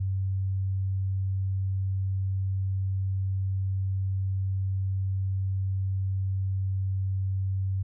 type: tone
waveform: sine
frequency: 95.8 Hz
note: G2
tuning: 39 cents flat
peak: -25 dBFS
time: 0-7.83 s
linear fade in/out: 10 ms
effects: none